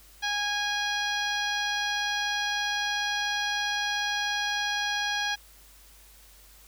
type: harmonic tone with a mistuned harmonic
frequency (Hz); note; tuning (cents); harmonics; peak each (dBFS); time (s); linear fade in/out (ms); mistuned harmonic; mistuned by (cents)
823; G#5; -16; 1 / 2 / 3 / 4 / 5 / 6 / 7; -33 / -30 / -37 / -33 / -37 / -40 / -39; 0.22-5.36; 20; 6; +20
effects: added 50 Hz sine -55 dBFS peak until 6.67 s + white hiss -55 dBFS RMS until 6.67 s